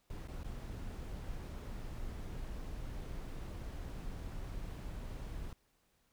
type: noise with dropouts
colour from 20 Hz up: brown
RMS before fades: -43 dBFS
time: 0.1-5.53 s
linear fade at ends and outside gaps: 2 ms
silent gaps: 0.275-0.283 / 0.434-0.444 s
effects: pink hiss -75 dBFS RMS until 6.12 s